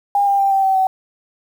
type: tone with pitch steps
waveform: sine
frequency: 807 / 797.3 / 787.7 / 778.2 / 768.8 / 759.5 Hz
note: G#5 / G5 / G5 / G5 / G5 / F#5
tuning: -50 / +29 / +8 / -13 / -34 / +45 cents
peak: -12 dBFS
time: 0.15-0.87 s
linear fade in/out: 2 ms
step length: 120 ms
effects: 7-bit